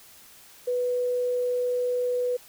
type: tone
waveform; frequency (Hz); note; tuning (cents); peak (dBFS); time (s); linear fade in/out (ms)
sine; 493.9; B4; 0; -23; 0.67-2.37; 10
effects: white hiss -51 dBFS RMS until 2.48 s